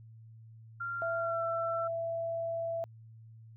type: tone with pitch glide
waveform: sine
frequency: 1386 to 1340.3 Hz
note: F6 to E6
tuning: -14 to +28 cents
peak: -34 dBFS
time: 0.8-1.88 s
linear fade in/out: 10 ms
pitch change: -58 cents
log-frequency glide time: 1.17-1.42 s
type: tone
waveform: sine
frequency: 666 Hz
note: E5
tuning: 18 cents sharp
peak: -32 dBFS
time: 1.02-2.84 s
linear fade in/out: 0 ms
effects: added 112 Hz sine -50 dBFS peak until 3.56 s